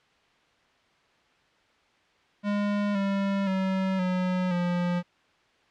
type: tone with pitch steps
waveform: square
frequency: 204.8 / 197.25 / 189.98 / 182.98 / 176.24 Hz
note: G#3 / G3 / F#3 / F#3 / F3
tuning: -24 / +11 / +46 / -19 / +16 cents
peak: -25 dBFS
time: 2.43-5.03 s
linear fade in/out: 50 ms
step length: 520 ms
effects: white hiss -63 dBFS RMS until 5.7 s + low-pass 3000 Hz 12 dB/octave